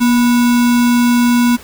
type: tone with sample-and-hold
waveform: sine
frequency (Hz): 240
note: B3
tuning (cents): -49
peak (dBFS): -8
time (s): 0-1.57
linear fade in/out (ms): 20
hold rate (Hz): 1225
effects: pink hiss -37 dBFS RMS until 1.63 s